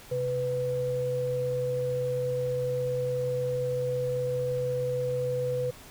sine tone pair together, 130.81 / 497.7 Hz, C3 / B4, 0 / +13 cents, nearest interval octave + major seventh, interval 2313 cents, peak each -33 / -27 dBFS, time 0.11-5.71 s, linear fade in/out 10 ms, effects pink hiss -49 dBFS RMS until 5.9 s

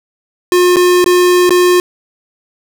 square tone with dropouts, 358.1 Hz, F4, 43 cents sharp, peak -7 dBFS, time 0.52-1.8 s, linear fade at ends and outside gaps 1 ms, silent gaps 0.76-0.767 / 1.043-1.061 / 1.494-1.506 s, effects none

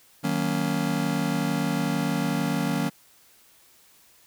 square chord, D# minor seventh, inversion none, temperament just, 155.56 / 186.68 / 233.3 / 280 Hz, D#3 / F#3 / A#3 / C#4, 0 / +16 / +2 / +18 cents, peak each -30 dBFS, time 0.23-2.9 s, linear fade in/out 20 ms, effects white hiss -57 dBFS RMS until 4.26 s

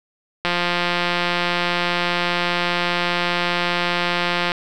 click train, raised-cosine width 0.3 ms, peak -4 dBFS, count 713, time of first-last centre 0.45-4.519 s, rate 175 Hz, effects none

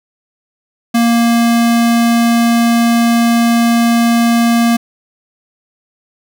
square tone, 233.6 Hz, A#3, 4 cents sharp, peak -9 dBFS, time 0.94-4.77 s, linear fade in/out 10 ms, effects none

